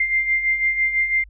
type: beating tone pair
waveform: sine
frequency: 2093 / 2099 Hz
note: C7 / C7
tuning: 0 / +5 cents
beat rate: 6 Hz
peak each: -25 / -18 dBFS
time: 0-1.24 s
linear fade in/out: 5 ms
effects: added 50 Hz sine -42 dBFS peak until 1.29 s